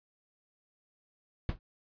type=noise with exponential decay; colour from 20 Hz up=brown; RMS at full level=-24 dBFS; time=1.49-1.59 s; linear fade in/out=1 ms; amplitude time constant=20 ms; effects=resampled to 11025 Hz